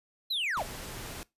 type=linear sweep; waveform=triangle; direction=down; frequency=4186 to 493.9 Hz; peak=-27 dBFS; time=0.3-0.63 s; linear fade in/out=10 ms
type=noise; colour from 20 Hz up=pink; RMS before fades=-41 dBFS; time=0.57-1.23 s; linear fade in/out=0 ms
effects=noise-tail reverb RT60 0.2 s tail -21 dB re dry + resampled to 32000 Hz